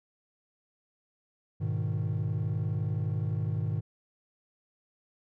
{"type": "chord", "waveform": "triangle", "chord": "G# minor", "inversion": "none", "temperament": "equal", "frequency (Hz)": [103.83, 123.47, 155.56], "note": ["G#2", "B2", "D#3"], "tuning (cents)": [0, 0, 0], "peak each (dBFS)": [-28, -31, -30], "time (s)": [1.6, 3.81], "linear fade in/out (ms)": 20, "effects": ["tanh soft clip ceiling -21 dBFS"]}